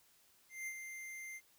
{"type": "tone with ADSR envelope", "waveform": "square", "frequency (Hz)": 2093, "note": "C7", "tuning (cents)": 0, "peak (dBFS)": -40, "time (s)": [0.49, 1.41], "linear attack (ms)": 180, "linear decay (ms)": 59, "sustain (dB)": -6, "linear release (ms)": 49, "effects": ["white hiss -69 dBFS RMS until 1.58 s"]}